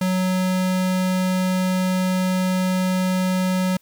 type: tone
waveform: square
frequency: 185 Hz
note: F#3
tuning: in tune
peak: -19 dBFS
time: 0.01-3.77 s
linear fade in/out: 5 ms
effects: white hiss -61 dBFS RMS until 3.81 s